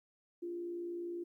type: tone with frequency modulation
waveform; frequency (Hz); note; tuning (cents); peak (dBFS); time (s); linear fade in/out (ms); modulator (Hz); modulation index
sine; 346.2; F4; -15; -38; 0.42-1.24; 10; 59.8; 0.33
effects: 13-bit